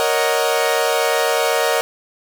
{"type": "chord", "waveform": "sawtooth", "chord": "D# minor seventh", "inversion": "second", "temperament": "equal", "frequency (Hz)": [466.2, 554.4, 622.3, 740], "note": ["A#4", "C#5", "D#5", "F#5"], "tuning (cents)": [0, 0, 0, 0], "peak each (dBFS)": [-16, -18, -17, -19], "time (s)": [0, 1.81], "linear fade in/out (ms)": 0, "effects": []}